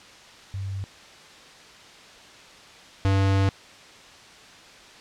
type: tone pair in turn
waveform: sine / square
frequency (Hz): 97.3 / 97.3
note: G2 / G2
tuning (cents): -12 / -12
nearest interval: unison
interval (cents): 0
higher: neither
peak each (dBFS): -28 / -19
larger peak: second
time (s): 0.54-0.84 / 3.05-3.49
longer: second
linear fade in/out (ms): 0
effects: white hiss -47 dBFS RMS until 5 s + low-pass 5000 Hz 12 dB/octave